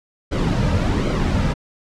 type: noise with flanger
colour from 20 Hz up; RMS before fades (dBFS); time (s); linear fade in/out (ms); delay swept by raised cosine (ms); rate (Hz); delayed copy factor
brown; -19; 0.31-1.54; 20; 1.1 to 2.8; 1.3; -0.55
effects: low-pass 6000 Hz 12 dB/octave